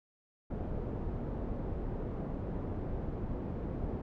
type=low-pass noise; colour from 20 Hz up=pink; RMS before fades=-37 dBFS; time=0.5-4.02 s; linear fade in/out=10 ms; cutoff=520 Hz; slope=12 dB/octave; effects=none